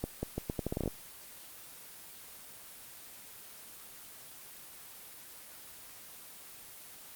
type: accelerating click train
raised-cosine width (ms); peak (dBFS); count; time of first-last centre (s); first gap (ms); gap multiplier
2; -19; 12; 0.04-0.877; 190; 0.79
effects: white hiss -50 dBFS RMS until 7.15 s + Opus 24 kbps